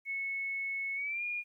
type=tone with pitch glide; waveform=sine; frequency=2200 to 2427 Hz; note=C#7 to D#7; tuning=-14 to -44 cents; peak=-33 dBFS; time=0.05-1.44 s; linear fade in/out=50 ms; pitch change=+170 cents; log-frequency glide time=0.95-1.23 s; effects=12-bit

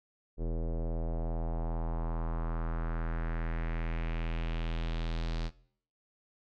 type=tone with low-pass filter sweep; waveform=square; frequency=41.2 Hz; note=E1; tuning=in tune; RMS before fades=-33 dBFS; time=0.37-5.51 s; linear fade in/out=50 ms; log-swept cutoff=450 to 4600 Hz; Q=2.2; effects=noise-tail reverb RT60 0.6 s tail -20 dB re dry

